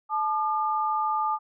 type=tone pair together; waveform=sine; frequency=867 / 1206.5 Hz; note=A5 / D6; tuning=-26 / +46 cents; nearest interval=tritone; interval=572 cents; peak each=-26 / -26 dBFS; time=0.09-1.39 s; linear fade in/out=50 ms; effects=none